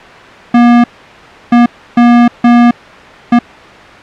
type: tone bursts at uneven times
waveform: square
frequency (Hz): 239.1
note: A#3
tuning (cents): +44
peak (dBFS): -3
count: 5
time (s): 0.54-0.84 / 1.52-1.66 / 1.97-2.28 / 2.44-2.71 / 3.32-3.39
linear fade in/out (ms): 5
effects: white hiss -31 dBFS RMS until 4.02 s + low-pass 2000 Hz 12 dB/octave